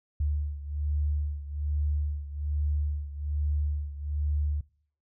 sine beating tone pair, 73.42 / 74.62 Hz, D2 / D2, 0 / +28 cents, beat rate 1.2 Hz, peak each -28 / -32 dBFS, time 0.2-4.61 s, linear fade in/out 5 ms, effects noise-tail reverb RT60 0.5 s tail -22 dB re dry

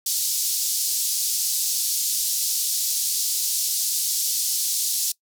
pink band-pass noise, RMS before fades -24 dBFS, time 0.06-5.12 s, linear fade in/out 5 ms, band 4700 to 16000 Hz, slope 24 dB/octave, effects noise-tail reverb RT60 0.1 s tail -22 dB re dry

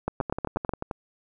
two click trains, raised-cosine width 1 ms, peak -16 / -12 dBFS, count 9 / 6, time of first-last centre 0.21-0.912 / 0.08-0.693 s, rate 11.4 / 8.16 Hz, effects none

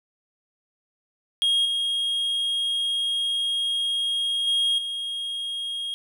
triangle tone with level steps, 3261 Hz, G#7, 32 cents flat, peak -17 / -21 / -18 / -26 dBFS, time 1.42-5.94 s, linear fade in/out 0 ms, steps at 1.65 / 4.47 / 4.78 s, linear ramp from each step 5 ms, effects none

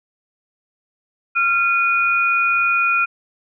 sine tone pair together, 1380.1 / 2459 Hz, F6 / D#7, -21 / -21 cents, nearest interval minor seventh, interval 1000 cents, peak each -17 dBFS, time 1.35-3.06 s, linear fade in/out 20 ms, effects none

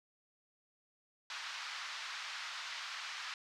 pink band-pass noise, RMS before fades -44 dBFS, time 1.3-3.34 s, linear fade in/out 2 ms, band 1100 to 5400 Hz, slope 24 dB/octave, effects none

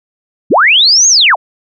sine linear two-way sweep, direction up then down, 110 to 6680 to 524 Hz, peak -4 dBFS, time 0.5-1.36 s, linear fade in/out 20 ms, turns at 1.08 s, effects none

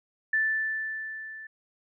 sine tone with level ramp, 1760 Hz, A6, in tune, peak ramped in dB -21 to -40 dBFS, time 0.33-1.47 s, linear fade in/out 5 ms, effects none

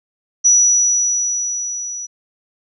sine tone with level ramp, 5880 Hz, F#8, 12 cents flat, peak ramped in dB -7 to -25 dBFS, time 0.44-2.07 s, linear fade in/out 20 ms, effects none

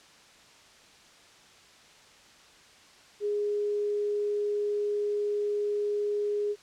sine tone, 413.8 Hz, G#4, 6 cents flat, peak -26 dBFS, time 3.2-6.56 s, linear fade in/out 50 ms, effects white hiss -55 dBFS RMS until 6.62 s + low-pass 6000 Hz 12 dB/octave

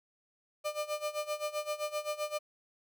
35% pulse tone with tremolo, 600 Hz, D5, 37 cents sharp, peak -29 dBFS, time 0.64-2.39 s, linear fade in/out 20 ms, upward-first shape sine, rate 7.7 Hz, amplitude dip 85%, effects none

